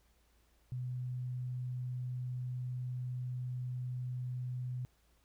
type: tone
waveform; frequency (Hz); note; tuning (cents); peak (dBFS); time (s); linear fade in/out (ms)
sine; 125.4; B2; +27; -36; 0.72-4.85; 0
effects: added 57 Hz sine -69 dBFS peak until 5.24 s + pink hiss -73 dBFS RMS until 5.24 s